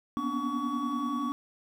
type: tone cluster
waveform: triangle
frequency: 238.3 / 248.4 / 278.3 / 288.8 / 1128 Hz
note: A#3 / B3 / C#4 / D4 / C#6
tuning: +38 / +10 / +7 / -29 / +30 cents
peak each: -35 / -33 / -40 / -32 / -31 dBFS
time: 0.17-1.32 s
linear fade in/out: 0 ms
effects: 10-bit